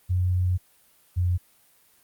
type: tone pair in turn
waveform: sine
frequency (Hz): 90.8 / 89.24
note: F#2 / F2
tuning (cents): -32 / +38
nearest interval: unison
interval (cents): 30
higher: first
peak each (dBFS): -20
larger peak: neither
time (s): 0.09-0.58 / 1.16-1.38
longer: first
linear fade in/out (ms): 20
effects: white hiss -60 dBFS RMS until 2.03 s + Opus 32 kbps